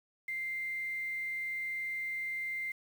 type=tone with quantisation; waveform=sine; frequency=2093 Hz; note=C7; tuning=in tune; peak=-34 dBFS; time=0.28-2.72 s; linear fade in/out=5 ms; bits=9; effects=none